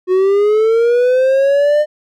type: linear sweep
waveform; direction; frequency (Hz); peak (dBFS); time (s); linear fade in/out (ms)
triangle; up; 363.8 to 606; -7; 0.07-1.86; 50
effects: none